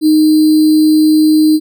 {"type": "tone with sample-and-hold", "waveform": "sine", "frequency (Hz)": 309.5, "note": "D#4", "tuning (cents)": -9, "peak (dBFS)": -5, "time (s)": [0.01, 1.6], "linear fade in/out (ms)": 50, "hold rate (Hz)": 4410, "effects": []}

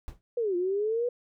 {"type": "noise with exponential decay", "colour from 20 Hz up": "brown", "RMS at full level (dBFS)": -34, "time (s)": [0.08, 0.21], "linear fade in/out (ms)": 0, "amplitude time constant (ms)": 28}
{"type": "linear two-way sweep", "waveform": "sine", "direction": "down then up", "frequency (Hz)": [493.9, 345.6, 493.9], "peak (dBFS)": -25, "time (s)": [0.37, 1.09], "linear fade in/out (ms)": 5, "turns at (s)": 0.56}
{"effects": []}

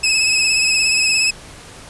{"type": "tone with vibrato", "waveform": "20% pulse", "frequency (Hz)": 2579, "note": "E7", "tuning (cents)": -39, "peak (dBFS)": -8, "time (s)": [0.03, 1.31], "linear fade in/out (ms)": 10, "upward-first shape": "triangle", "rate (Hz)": 17, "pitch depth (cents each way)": 44, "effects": ["pink hiss -38 dBFS RMS until 1.89 s", "resampled to 24000 Hz"]}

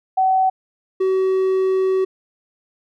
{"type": "tone pair in turn", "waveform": ["sine", "triangle"], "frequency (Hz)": [757, 378.5], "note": ["F#5", "F#4"], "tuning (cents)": [39, 39], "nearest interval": "octave", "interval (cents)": 1200, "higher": "first", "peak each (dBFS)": [-13, -13], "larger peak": "neither", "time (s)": [[0.17, 0.5], [1, 2.05]], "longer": "second", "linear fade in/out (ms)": 10, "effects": []}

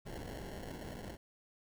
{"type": "noise with sample-and-hold", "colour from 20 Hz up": "pink", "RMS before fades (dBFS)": -45, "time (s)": [0.05, 1.17], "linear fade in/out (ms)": 20, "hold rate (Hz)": 1225, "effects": []}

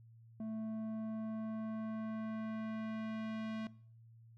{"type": "tone with low-pass filter sweep", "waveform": "square", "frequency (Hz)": 220, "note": "A3", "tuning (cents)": 0, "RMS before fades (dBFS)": -42, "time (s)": [0.4, 3.67], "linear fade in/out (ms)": 2, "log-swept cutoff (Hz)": [530, 3400], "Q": 0.9, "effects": ["noise-tail reverb RT60 0.5 s tail -20 dB re dry", "added 114 Hz sine -57 dBFS peak until 4.37 s"]}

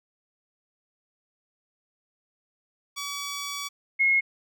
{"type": "tone pair in turn", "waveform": ["10% pulse", "sine"], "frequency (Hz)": [1140, 2163], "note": ["C#6", "C#7"], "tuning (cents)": [48, -43], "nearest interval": "major seventh", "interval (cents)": 1109, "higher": "second", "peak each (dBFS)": [-23, -18], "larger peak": "second", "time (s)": [[2.96, 3.69], [3.99, 4.21]], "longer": "first", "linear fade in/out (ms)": 20, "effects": []}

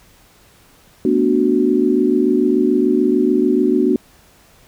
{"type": "chord", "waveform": "sine", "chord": "B minor seventh", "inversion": "third", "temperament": "equal", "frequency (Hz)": [220, 246.9, 293.7, 370], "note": ["A3", "B3", "D4", "F#4"], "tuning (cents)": [0, 0, 0, 0], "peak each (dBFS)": [-22, -17, -17, -16], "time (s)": [1.05, 3.96], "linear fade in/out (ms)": 2, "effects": ["pink hiss -50 dBFS RMS until 4.67 s"]}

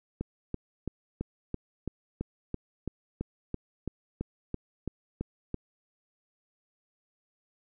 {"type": "click train", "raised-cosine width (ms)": 3, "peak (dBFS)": -19, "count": 17, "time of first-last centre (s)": [0.21, 5.543], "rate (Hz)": 3, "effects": []}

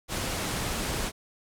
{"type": "low-pass noise", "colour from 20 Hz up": "pink", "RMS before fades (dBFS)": -31, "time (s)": [0.08, 1.12], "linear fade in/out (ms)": 50, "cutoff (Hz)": 12000, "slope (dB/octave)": 24, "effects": []}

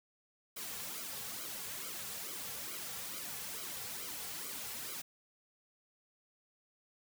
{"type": "noise with flanger", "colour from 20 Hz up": "white", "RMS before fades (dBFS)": -43, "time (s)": [0.56, 5.02], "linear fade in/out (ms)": 10, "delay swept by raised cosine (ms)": [1.1, 3.3], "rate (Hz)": 2.3, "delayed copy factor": -0.8, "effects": []}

